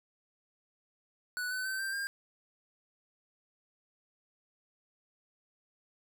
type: tone with pitch steps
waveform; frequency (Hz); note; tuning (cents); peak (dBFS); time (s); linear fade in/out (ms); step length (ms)
square; 1480 / 1510.2 / 1541.1 / 1572.5 / 1604.7; F#6 / F#6 / G6 / G6 / G6; 0 / +35 / -30 / +5 / +40; -34; 1.37-2.07; 0; 140
effects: none